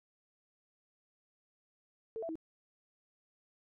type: tone with pitch steps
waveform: sine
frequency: 446.9 / 663 / 321.5 Hz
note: A4 / E5 / E4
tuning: +27 / +10 / -43 cents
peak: -37 dBFS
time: 2.16-2.355 s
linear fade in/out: 0 ms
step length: 65 ms
effects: none